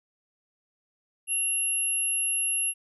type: tone pair together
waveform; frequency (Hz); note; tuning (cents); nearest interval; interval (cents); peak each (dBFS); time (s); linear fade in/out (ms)
sine; 2767 / 11148; F7 / F9; -17 / -4; 2 octaves; 2413; -31 / -25; 1.27-2.74; 50
effects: none